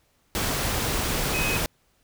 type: tone in noise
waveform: sine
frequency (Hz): 2529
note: D#7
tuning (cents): +28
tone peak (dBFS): -27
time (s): 1.34-1.57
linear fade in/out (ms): 0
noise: pink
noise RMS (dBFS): -26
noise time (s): 0.35-1.66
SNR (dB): -4
effects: pink hiss -66 dBFS RMS until 2.03 s